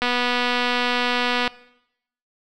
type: click train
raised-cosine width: 0.3 ms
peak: -6 dBFS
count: 358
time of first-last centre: 0.02-1.477 s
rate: 245 Hz
effects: noise-tail reverb RT60 0.8 s tail -20 dB re dry